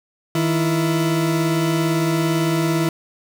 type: tone pair together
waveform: 40% pulse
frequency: 158.18 / 334.1 Hz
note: D#3 / E4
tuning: +29 / +23 cents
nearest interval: octave + minor second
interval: 1294 cents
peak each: -19 dBFS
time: 0.35-2.89 s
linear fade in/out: 2 ms
effects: none